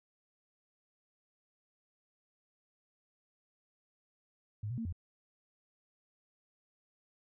sine tone with pitch steps, 105.2 / 122.8 / 227.6 / 87.3 Hz, G#2 / B2 / A#3 / F2, +23 / -9 / -41 / 0 cents, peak -35 dBFS, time 4.63-4.926 s, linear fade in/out 5 ms, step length 74 ms, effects none

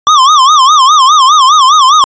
square tone with vibrato, 1135 Hz, C#6, 41 cents sharp, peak -3 dBFS, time 0.07-2.04 s, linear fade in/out 0 ms, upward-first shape sine, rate 4.9 Hz, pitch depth 180 cents each way, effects resampled to 16000 Hz

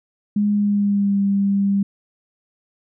sine tone with pitch glide, 206.6 to 198.64 Hz, G#3 to G3, -9 to +23 cents, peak -15 dBFS, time 0.36-1.83 s, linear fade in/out 5 ms, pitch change -68 cents, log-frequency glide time 0.51-1.21 s, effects none

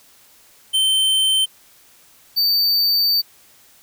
square tone pair in turn, 3100 / 4594 Hz, G7 / D8, -20 / -39 cents, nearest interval perfect fifth, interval 681 cents, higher second, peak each -15 dBFS, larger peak neither, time 0.73-1.46 / 2.36-3.22 s, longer second, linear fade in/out 20 ms, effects white hiss -51 dBFS RMS until 3.82 s

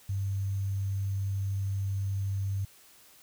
sine tone with sample-and-hold, 98 Hz, G2, in tune, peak -28 dBFS, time 0.09-2.65 s, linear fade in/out 5 ms, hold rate 6300 Hz, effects white hiss -57 dBFS RMS until 3.22 s

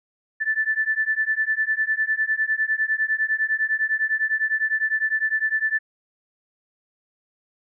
sine beating tone pair, 1752 / 1761.9 Hz, A6 / A6, -8 / +2 cents, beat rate 9.9 Hz, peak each -23 dBFS, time 0.4-5.79 s, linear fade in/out 20 ms, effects none

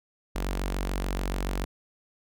sawtooth tone with notch filter, 46.89 Hz, F#1, 24 cents sharp, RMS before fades -30 dBFS, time 0.35-1.65 s, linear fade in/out 10 ms, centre 99 Hz, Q 0.84, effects none

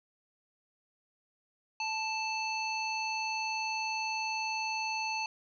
harmonic tone, 880 Hz, A5, in tune, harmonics 1 / 3 / 5 / 7, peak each -35 / -35 / -40 / -46 dBFS, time 1.8-5.26 s, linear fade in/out 2 ms, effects none

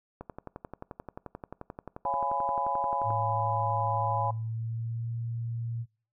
click train, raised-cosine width 1 ms, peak -25 dBFS, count 34, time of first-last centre 0.21-3.105 s, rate 11.4 Hz
sine chord, C# dominant seventh, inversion none, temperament just, 554.4 / 693 / 831.5 / 997.9 Hz, C#5 / E#5 / G#5 / B5, 0 / -14 / +2 / +18 cents, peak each -36 / -36 / -30 / -31 dBFS, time 2.05-4.31 s, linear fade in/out 5 ms
sine tone with pitch glide, 110.2 to 116.21 Hz, A2 to A#2, +3 to -5 cents, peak -31 dBFS, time 3.03-5.86 s, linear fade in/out 50 ms, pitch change +92 cents, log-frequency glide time 4.01-5.12 s
effects noise-tail reverb RT60 0.4 s tail -23 dB re dry

